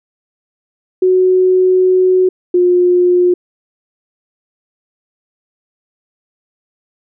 sine tone pair in turn, 370 / 357.2 Hz, F#4 / F4, 0 / +39 cents, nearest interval minor second, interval 61 cents, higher first, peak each -7 dBFS, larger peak neither, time 1.02-2.29 / 2.54-3.34 s, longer first, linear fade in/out 5 ms, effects none

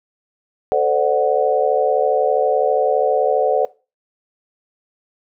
sine chord, D dominant seventh, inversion second, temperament equal with one note detuned, 440 / 515.2 / 587.3 / 740 Hz, A4 / C5 / D5 / F#5, 0 / -27 / 0 / 0 cents, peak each -19 dBFS, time 0.72-3.65 s, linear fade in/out 0 ms, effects noise-tail reverb RT60 0.3 s tail -20 dB re dry

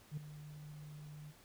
sine tone with ADSR envelope, 150 Hz, D3, 37 cents sharp, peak -34 dBFS, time 0.11-1.33 s, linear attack 63 ms, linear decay 4 ms, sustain -14 dB, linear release 37 ms, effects tanh soft clip ceiling -36 dBFS + pink hiss -63 dBFS RMS until 1.44 s

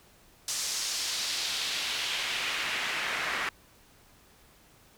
pink noise with band-pass filter sweep, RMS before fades -32 dBFS, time 0.48-3.49 s, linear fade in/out 2 ms, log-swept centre 6400 to 1700 Hz, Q 1.5, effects pink hiss -59 dBFS RMS until 4.97 s

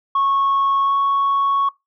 sine tone with pitch glide, 1100 to 1108.9 Hz, C#6 to C#6, -14 to 0 cents, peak -13 dBFS, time 0.15-1.69 s, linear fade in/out 5 ms, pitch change +14 cents, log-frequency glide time 0.82-0.94 s, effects noise-tail reverb RT60 0.2 s tail -23 dB re dry + tanh soft clip ceiling -12 dBFS

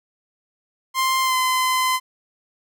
sawtooth tone with pitch glide, 1049 to 1026.8 Hz, C6 to C6, +4 to -33 cents, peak -14 dBFS, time 0.94-2 s, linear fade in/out 50 ms, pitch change -37 cents, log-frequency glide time 1.23-1.35 s, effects none

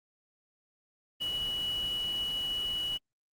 sine tone in noise, 2935 Hz, F#7, 15 cents flat, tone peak -30 dBFS, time 1.2-2.98 s, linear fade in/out 20 ms, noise pink, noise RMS -45 dBFS, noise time 1.2-2.98 s, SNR +12 dB, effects Opus 24 kbps

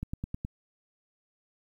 click train, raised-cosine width 5 ms, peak -21 dBFS, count 5, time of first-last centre 0.03-0.449 s, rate 9.54 Hz, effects 10-bit

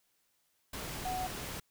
sine tone in noise, 740 Hz, F#5, in tune, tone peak -34 dBFS, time 1.05-1.27 s, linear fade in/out 5 ms, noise pink, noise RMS -41 dBFS, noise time 0.73-1.6 s, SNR +4 dB, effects white hiss -75 dBFS RMS until 1.7 s

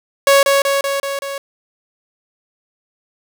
sawtooth tone with echo, 555 Hz, C#5, 2 cents sharp, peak -4 dBFS, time 0.27-0.43 s, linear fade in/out 2 ms, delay 190 ms, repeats 5, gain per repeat -3 dB, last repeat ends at 1.38 s, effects none

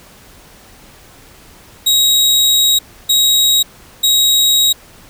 sawtooth tone bursts at uneven times, 3807 Hz, A#7, 36 cents sharp, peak -6 dBFS, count 3, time 1.86-2.79 / 3.09-3.63 / 4.03-4.73 s, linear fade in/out 10 ms, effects pink hiss -42 dBFS RMS until 5.09 s

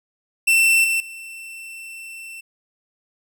45% pulse tone with level steps, 2685 Hz, E7, 31 cents sharp, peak -13 / -18 / -34 dBFS, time 0.47-2.41 s, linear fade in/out 10 ms, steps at 0.84 / 1 s, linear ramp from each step 2 ms, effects none

